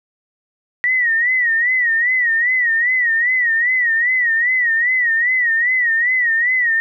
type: tone with vibrato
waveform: sine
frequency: 1918 Hz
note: A#6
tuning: 49 cents sharp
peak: -13 dBFS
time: 0.84-6.8 s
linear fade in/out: 0 ms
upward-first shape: sine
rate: 2.5 Hz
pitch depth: 110 cents each way
effects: none